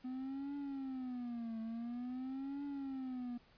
triangle tone with vibrato, 252.1 Hz, B3, 36 cents sharp, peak -38 dBFS, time 0.04-3.38 s, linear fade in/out 10 ms, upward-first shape triangle, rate 0.48 Hz, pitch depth 220 cents each way, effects pink hiss -67 dBFS RMS until 3.57 s + resampled to 11025 Hz

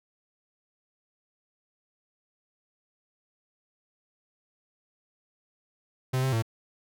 45% pulse tone with pitch steps, 129.4 / 132.2 / 112.9 Hz, C3 / C3 / A2, -19 / +18 / +45 cents, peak -24 dBFS, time 6.13-6.424 s, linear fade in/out 10 ms, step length 98 ms, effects none

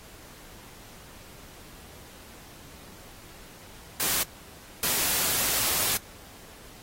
white noise bursts at uneven times, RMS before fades -26 dBFS, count 2, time 4-4.23 / 4.83-5.97 s, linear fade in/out 0 ms, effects pink hiss -49 dBFS RMS until 6.82 s + AAC 48 kbps

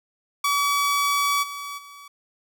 sawtooth tone with level steps, 1141 Hz, C#6, 50 cents sharp, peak -16 / -28 / -38 dBFS, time 0.44-2.08 s, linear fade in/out 5 ms, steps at 1.42 / 1.77 s, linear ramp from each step 20 ms, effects none

